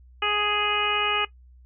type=harmonic tone; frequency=416.1 Hz; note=G#4; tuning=3 cents sharp; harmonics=1 / 2 / 3 / 4 / 5 / 6 / 7; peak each=-32 / -31 / -27 / -33 / -33 / -28 / -29 dBFS; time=0.22-1.25 s; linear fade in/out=5 ms; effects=noise-tail reverb RT60 0.1 s tail -17 dB re dry + added 62 Hz sine -48 dBFS peak until 1.65 s